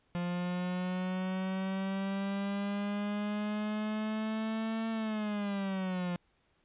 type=linear two-way sweep; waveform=45% pulse; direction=up then down; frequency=174.61 to 225 to 174.61 Hz; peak=-32 dBFS; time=0.15-6.16 s; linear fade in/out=0 ms; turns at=4.9 s; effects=pink hiss -72 dBFS RMS until 6.64 s + resampled to 8000 Hz